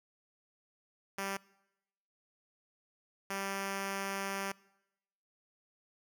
5% pulse tone bursts at uneven times, 196 Hz, G3, in tune, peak -24 dBFS, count 2, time 1.18-1.37 / 3.3-4.52 s, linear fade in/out 5 ms, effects noise-tail reverb RT60 0.9 s tail -23 dB re dry

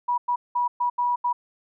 sine tone bursts at uneven times, 972 Hz, B5, 28 cents flat, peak -20 dBFS, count 6, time 0.08-0.18 / 0.28-0.36 / 0.55-0.68 / 0.8-0.9 / 0.98-1.16 / 1.24-1.33 s, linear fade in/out 10 ms, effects none

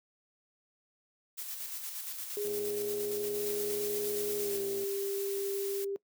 blue noise with tremolo, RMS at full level -39 dBFS, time 1.37-4.59 s, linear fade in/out 20 ms, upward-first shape square, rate 8.6 Hz, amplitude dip 35%
sine tone with pitch glide, 413.9 to 396.4 Hz, G#4 to G4, -6 to +19 cents, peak -32 dBFS, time 2.37-5.96 s, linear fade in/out 0 ms, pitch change -75 cents, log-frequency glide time 4.36-4.61 s
click train, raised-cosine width 2 ms, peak -34 dBFS, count 266, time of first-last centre 2.45-4.837 s, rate 111 Hz
blue noise, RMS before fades -41 dBFS, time 3.4-5.85 s, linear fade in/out 10 ms
effects noise-tail reverb RT60 0.1 s tail -21 dB re dry + high-pass 200 Hz 12 dB/octave

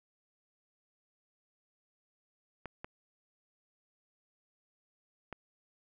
clicks, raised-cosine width 0.5 ms, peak -26 dBFS, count 3, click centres 2.657 / 2.845 / 5.327 s, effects none

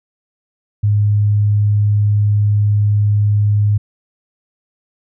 sine tone, 103.83 Hz, G#2, in tune, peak -10 dBFS, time 0.83-3.78 s, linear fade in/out 10 ms, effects none

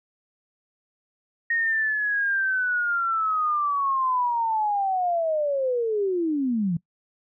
sine linear sweep, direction down, 1864.7 to 160 Hz, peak -21 dBFS, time 1.5-6.77 s, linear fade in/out 5 ms, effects noise-tail reverb RT60 0.1 s tail -21 dB re dry

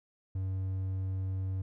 triangle tone, 94.8 Hz, F#2, 43 cents sharp, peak -29 dBFS, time 0.35-1.62 s, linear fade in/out 5 ms, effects none

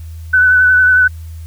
sine tone with vibrato, 1500 Hz, F#6, 23 cents sharp, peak -6 dBFS, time 0.33-1.08 s, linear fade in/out 10 ms, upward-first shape sine, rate 11 Hz, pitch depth 24 cents each way, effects added 81 Hz sine -26 dBFS peak until 1.46 s + white hiss -48 dBFS RMS until 1.46 s

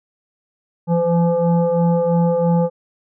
sine tone with frequency modulation, 169 Hz, E3, 43 cents sharp, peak -13 dBFS, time 0.87-2.7 s, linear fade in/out 50 ms, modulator 341 Hz, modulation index 1.5, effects none

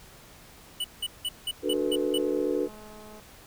square tone bursts, 2960 Hz, F#7, in tune, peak -28 dBFS, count 7, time 0.8-2.181 s, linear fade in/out 5 ms, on 43 ms, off 180 ms
sine chord, B minor seventh, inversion first, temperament just, 296.3 / 370.4 / 444.5 / 493.9 Hz, D4 / F#4 / A4 / B4, +15 / +2 / +18 / 0 cents, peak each -30 dBFS, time 1.62-2.69 s, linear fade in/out 50 ms
click train, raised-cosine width 1 ms, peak -36 dBFS, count 322, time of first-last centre 1.69-3.197 s, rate 213 Hz
effects pink hiss -51 dBFS RMS until 3.46 s

